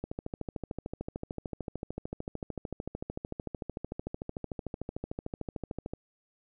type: click train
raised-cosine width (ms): 2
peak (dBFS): -22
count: 80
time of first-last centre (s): 0.04-5.936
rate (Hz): 13.4
effects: none